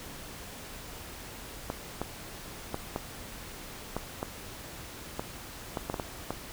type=clicks; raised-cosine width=1 ms; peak=-17 dBFS; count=12; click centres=1.701 / 2.016 / 2.744 / 2.961 / 3.966 / 4.229 / 5.195 / 5.772 / 5.899 / 5.942 / 5.998 / 6.306 s; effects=pink hiss -44 dBFS RMS until 6.52 s